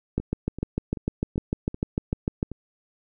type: two click trains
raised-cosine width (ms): 3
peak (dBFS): -21 / -11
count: 7 / 16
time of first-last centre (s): 0.2-2.517 / 0.18-2.429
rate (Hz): 2.59 / 6.67
effects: none